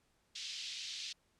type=band-pass noise; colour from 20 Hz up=pink; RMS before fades=-44 dBFS; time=0.35-1.13 s; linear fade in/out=10 ms; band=3000 to 5600 Hz; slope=24 dB/octave; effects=pink hiss -75 dBFS RMS until 1.39 s + low-pass 10000 Hz 12 dB/octave